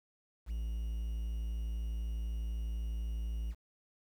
triangle tone with quantisation, 56 Hz, A1, 31 cents sharp, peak -32 dBFS, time 0.46-3.55 s, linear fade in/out 50 ms, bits 10, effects none

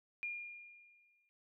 sine tone with exponential decay, 2414 Hz, D7, 47 cents sharp, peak -36 dBFS, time 0.23-1.29 s, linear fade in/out 0 ms, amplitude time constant 230 ms, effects noise-tail reverb RT60 0.2 s tail -26 dB re dry

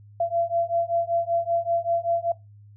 sine beating tone pair, 677 / 682.2 Hz, E5 / F5, +46 / -41 cents, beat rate 5.2 Hz, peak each -25 dBFS, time 0.2-2.32 s, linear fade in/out 5 ms, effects noise-tail reverb RT60 0.2 s tail -19 dB re dry + added 103 Hz sine -46 dBFS peak until 2.76 s

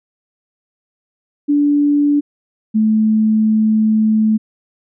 sine tone pair in turn, 290.2 / 217.4 Hz, D4 / A3, -21 / -21 cents, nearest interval perfect fourth, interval 500 cents, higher first, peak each -10 dBFS, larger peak neither, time 1.48-2.21 / 2.74-4.38 s, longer second, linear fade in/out 20 ms, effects none

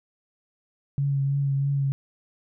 sine tone with vibrato, 139.1 Hz, C#3, 6 cents sharp, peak -21 dBFS, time 0.98-1.92 s, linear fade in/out 0 ms, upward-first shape triangle, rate 3.1 Hz, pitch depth 26 cents each way, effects none

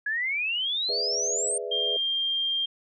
sine exponential sweep, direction up, 1661.2 to 8860 Hz, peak -25 dBFS, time 0.06-1.58 s, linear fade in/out 5 ms
sine chord, E dominant seventh, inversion first, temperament equal, 415.3 / 493.9 / 587.3 / 659.3 Hz, G#4 / B4 / D5 / E5, 0 / 0 / 0 / 0 cents, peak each -34 / -34 / -39 / -38 dBFS, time 0.89-1.97 s, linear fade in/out 2 ms
sine tone, 3193 Hz, G7, 31 cents sharp, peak -24 dBFS, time 1.71-2.66 s, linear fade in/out 10 ms
effects none

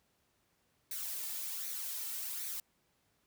blue noise with flanger, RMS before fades -40 dBFS, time 0.91-2.6 s, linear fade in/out 2 ms, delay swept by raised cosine 0.48 to 2.28 ms, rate 1.3 Hz, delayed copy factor +0.55, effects pink hiss -75 dBFS RMS until 3.26 s + high-pass 60 Hz 12 dB/octave

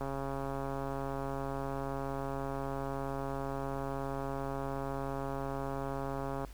click train, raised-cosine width 1 ms, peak -24 dBFS, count 883, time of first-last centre 0.01-6.448 s, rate 137 Hz, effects added 50 Hz sine -46 dBFS peak until 6.53 s + pink hiss -58 dBFS RMS until 6.53 s

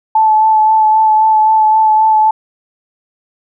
sine tone with vibrato, 870 Hz, A5, 20 cents flat, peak -6 dBFS, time 0.15-2.31 s, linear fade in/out 5 ms, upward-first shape sine, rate 3.8 Hz, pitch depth 17 cents each way, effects none

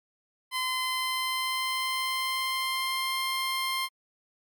15% pulse tone with pitch glide, 1028 to 1055.7 Hz, C6 to C6, -31 to +15 cents, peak -21 dBFS, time 0.51-3.89 s, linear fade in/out 50 ms, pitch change +46 cents, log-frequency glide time 0.67-3.21 s, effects MP3 96 kbps

